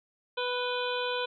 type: harmonic tone with a mistuned harmonic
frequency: 493.9 Hz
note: B4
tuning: in tune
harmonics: 1 / 2 / 3 / 5 / 6 / 7 / 8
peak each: -32 / -35 / -37 / -39 / -40 / -40 / -41 dBFS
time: 0.37-1.26 s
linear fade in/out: 10 ms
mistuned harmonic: 6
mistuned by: +70 cents
effects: none